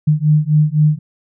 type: beating tone pair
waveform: sine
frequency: 150 / 153.9 Hz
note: D3 / D#3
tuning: +37 / -19 cents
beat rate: 3.9 Hz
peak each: -13 dBFS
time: 0.07-0.99 s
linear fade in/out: 10 ms
effects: none